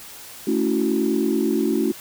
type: chord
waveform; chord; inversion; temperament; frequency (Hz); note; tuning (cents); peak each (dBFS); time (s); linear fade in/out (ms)
sine; F# minor seventh; first; equal with one note detuned; 220 / 280.6 / 329.6 / 370; A3 / C#4 / E4 / F#4; 0 / +21 / 0 / 0; -23; 0.47-1.92; 5
effects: tanh soft clip ceiling -9 dBFS + white hiss -40 dBFS RMS until 2 s